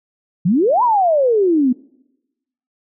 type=exponential two-way sweep; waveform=sine; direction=up then down; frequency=158.4 to 1015 to 239.8 Hz; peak=-11 dBFS; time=0.45-1.73 s; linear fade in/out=10 ms; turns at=0.83 s; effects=noise-tail reverb RT60 1.0 s tail -26 dB re dry